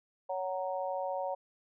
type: harmonic tone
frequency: 186.1 Hz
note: F#3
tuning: 10 cents sharp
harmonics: 3 / 4 / 5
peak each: -35 / -37 / -39 dBFS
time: 0.29-1.35 s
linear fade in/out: 10 ms
effects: none